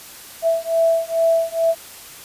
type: beating tone pair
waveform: sine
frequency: 659.3 / 661.6 Hz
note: E5 / E5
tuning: 0 / +6 cents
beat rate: 2.3 Hz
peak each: -18 dBFS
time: 0.42-1.75 s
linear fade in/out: 50 ms
effects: white hiss -39 dBFS RMS until 2.24 s + resampled to 32000 Hz